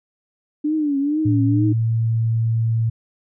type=tone with vibrato; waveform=sine; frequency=293.7 Hz; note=D4; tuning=in tune; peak=-17 dBFS; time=0.64-1.73 s; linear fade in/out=10 ms; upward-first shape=triangle; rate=2.2 Hz; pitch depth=130 cents each way
type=tone with pitch glide; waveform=sine; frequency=112.8 to 113.65 Hz; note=A2 to A#2; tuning=+44 to -43 cents; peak=-16 dBFS; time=1.25-2.9 s; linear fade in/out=10 ms; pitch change=+13 cents; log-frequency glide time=1.59-1.93 s
effects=none